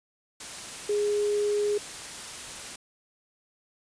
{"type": "tone in noise", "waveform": "sine", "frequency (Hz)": 413.5, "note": "G#4", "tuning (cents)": -8, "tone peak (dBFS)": -23, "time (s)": [0.89, 1.78], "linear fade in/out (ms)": 5, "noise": "white", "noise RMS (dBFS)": -39, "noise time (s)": [0.4, 2.76], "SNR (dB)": 13, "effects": ["resampled to 22050 Hz"]}